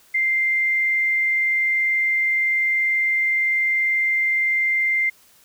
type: tone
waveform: sine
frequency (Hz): 2093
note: C7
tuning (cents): 0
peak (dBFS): -17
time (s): 0.14-5.1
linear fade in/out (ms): 10
effects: white hiss -54 dBFS RMS until 5.44 s